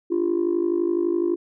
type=tone with amplitude modulation; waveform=sine; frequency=344.3 Hz; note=F4; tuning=25 cents flat; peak=-14 dBFS; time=0.1-1.36 s; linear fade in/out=20 ms; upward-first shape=sine; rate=51.9 Hz; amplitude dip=90%; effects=tanh soft clip ceiling -14 dBFS